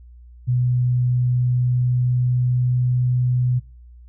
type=tone with pitch glide; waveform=sine; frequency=124.1 to 124.82 Hz; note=B2 to B2; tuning=+9 to +19 cents; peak=-16 dBFS; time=0.47-3.6 s; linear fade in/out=20 ms; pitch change=+10 cents; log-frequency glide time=1.33-3.09 s; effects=noise-tail reverb RT60 0.3 s tail -20 dB re dry + added 60 Hz sine -41 dBFS peak until 4.08 s